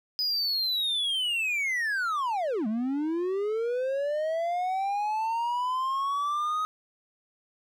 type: linear two-way sweep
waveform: triangle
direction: down then up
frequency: 5010 to 207.7 to 1263 Hz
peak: -24 dBFS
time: 0.19-6.65 s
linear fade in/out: 0 ms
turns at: 2.67 s
effects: none